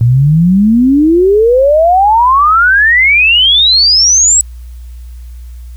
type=exponential sweep; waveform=sine; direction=up; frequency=113.9 to 7902 Hz; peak=-4 dBFS; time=0.01-4.41 s; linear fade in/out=0 ms; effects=added 60 Hz sine -25 dBFS peak until 5.76 s + white hiss -49 dBFS RMS until 5.76 s